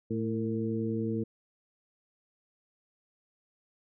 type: harmonic tone with a mistuned harmonic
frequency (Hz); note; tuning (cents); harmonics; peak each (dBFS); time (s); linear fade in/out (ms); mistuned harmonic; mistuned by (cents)
111.1; A2; +17; 1 / 2 / 3 / 4; -35 / -32 / -35 / -36; 0.1-1.24; 10; 4; +39
effects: none